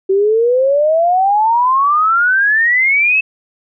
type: exponential sweep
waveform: sine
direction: up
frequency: 378.2 to 2637 Hz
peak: -9 dBFS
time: 0.09-3.21 s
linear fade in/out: 10 ms
effects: none